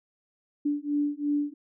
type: beating tone pair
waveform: sine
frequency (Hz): 290 / 292.9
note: D4 / D4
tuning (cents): -22 / -5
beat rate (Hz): 2.9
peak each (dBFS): -28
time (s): 0.65-1.54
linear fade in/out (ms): 10
effects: none